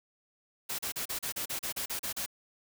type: noise bursts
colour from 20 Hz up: white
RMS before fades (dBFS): -35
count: 12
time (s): 0.69-2.262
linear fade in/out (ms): 10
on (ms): 98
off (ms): 36
effects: none